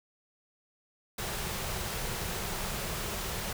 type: band-stop noise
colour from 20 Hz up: pink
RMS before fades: -35 dBFS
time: 1.18-3.53 s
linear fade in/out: 5 ms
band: 230 to 330 Hz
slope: 96 dB/octave
effects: none